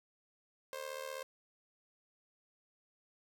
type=tone with amplitude modulation; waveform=sawtooth; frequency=528 Hz; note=C5; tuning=16 cents sharp; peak=-34 dBFS; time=0.73-1.23 s; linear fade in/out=0 ms; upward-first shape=sine; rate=75.8 Hz; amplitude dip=80%; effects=12-bit